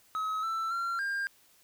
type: tone with pitch steps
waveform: triangle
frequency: 1279 / 1330 / 1372 / 1602 Hz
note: D#6 / E6 / F6 / G6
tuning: +47 / +15 / -31 / +37 cents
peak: -28 dBFS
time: 0.15-1.27 s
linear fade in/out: 0 ms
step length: 280 ms
effects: white hiss -63 dBFS RMS until 1.63 s